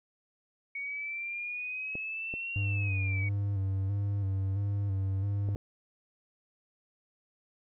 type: exponential two-way sweep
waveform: sine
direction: up then down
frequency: 2232 to 2772 to 2232 Hz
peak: -34 dBFS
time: 0.75-3.29 s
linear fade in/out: 5 ms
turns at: 2.59 s
type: clicks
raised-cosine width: 2 ms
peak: -27 dBFS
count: 4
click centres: 1.954 / 2.339 / 5.488 / 5.559 s
type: tone with vibrato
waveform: triangle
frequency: 98.6 Hz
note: G2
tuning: 11 cents sharp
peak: -26 dBFS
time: 2.56-5.55 s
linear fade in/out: 0 ms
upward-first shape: square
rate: 1.5 Hz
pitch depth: 38 cents each way
effects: none